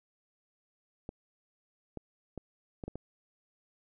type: clicks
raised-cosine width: 2 ms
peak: -26 dBFS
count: 6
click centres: 1.091 / 1.973 / 2.377 / 2.838 / 2.88 / 2.956 s
effects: none